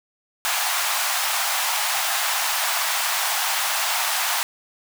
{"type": "high-pass noise", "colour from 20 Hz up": "pink", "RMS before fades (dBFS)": -23, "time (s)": [0.45, 4.43], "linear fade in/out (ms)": 0, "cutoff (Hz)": 700, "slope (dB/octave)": 48, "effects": []}